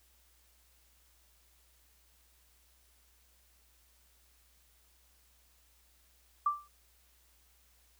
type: tone with exponential decay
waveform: sine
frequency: 1174.7 Hz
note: D6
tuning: in tune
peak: -23 dBFS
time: 6.46-6.68 s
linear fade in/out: 5 ms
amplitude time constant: 46 ms
effects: added 60 Hz sine -68 dBFS peak until 7.99 s + white hiss -68 dBFS RMS until 7.99 s